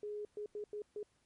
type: tone bursts at uneven times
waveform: sine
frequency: 417.5 Hz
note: G#4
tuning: 9 cents sharp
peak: -39 dBFS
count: 5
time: 0.03-0.25 / 0.37-0.46 / 0.55-0.64 / 0.73-0.82 / 0.96-1.03 s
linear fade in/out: 2 ms
effects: pink hiss -75 dBFS RMS until 1.25 s + MP3 48 kbps